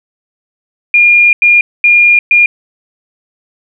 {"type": "tone bursts at uneven times", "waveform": "sine", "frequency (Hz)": 2417, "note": "D7", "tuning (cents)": 49, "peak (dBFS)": -3, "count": 4, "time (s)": [[0.94, 1.33], [1.42, 1.61], [1.84, 2.19], [2.31, 2.46]], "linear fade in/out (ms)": 2, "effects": []}